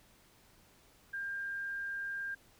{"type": "tone", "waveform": "sine", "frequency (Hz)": 1599, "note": "G6", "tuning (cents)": 34, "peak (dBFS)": -36, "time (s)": [1.13, 2.35], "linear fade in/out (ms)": 10, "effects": ["pink hiss -64 dBFS RMS until 2.59 s"]}